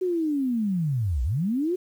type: linear two-way sweep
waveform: sine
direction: down then up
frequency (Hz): 376.4 to 56.3 to 376.4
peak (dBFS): -22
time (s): 0.01-1.76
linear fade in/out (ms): 10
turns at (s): 1.23
effects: 9-bit